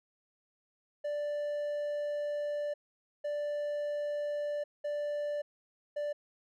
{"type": "tone bursts at uneven times", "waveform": "triangle", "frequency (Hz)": 587.3, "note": "D5", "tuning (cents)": 0, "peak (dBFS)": -30, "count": 4, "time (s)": [[1.04, 2.74], [3.24, 4.64], [4.84, 5.42], [5.96, 6.13]], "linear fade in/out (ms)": 10, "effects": []}